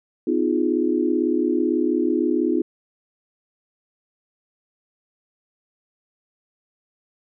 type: chord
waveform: sine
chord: F half-diminished seventh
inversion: second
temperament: equal with one note detuned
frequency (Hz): 253.3 / 311.1 / 349.2 / 415.3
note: Cb4 / Eb4 / F4 / Ab4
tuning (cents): +44 / 0 / 0 / 0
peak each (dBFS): -24 / -22 / -22 / -27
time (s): 0.27-2.62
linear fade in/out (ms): 5
effects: none